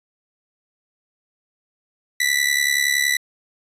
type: tone with amplitude modulation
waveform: sawtooth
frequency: 1975.5 Hz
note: B6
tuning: in tune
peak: -10 dBFS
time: 2.2-3.17 s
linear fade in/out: 5 ms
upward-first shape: sine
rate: 70.6 Hz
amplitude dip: 80%
effects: resampled to 32000 Hz